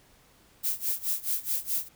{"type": "noise with tremolo", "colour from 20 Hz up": "violet", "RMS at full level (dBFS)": -27, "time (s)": [0.63, 1.89], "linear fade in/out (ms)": 20, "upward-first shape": "sine", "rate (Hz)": 4.7, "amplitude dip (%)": 90, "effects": ["pink hiss -60 dBFS RMS until 1.95 s"]}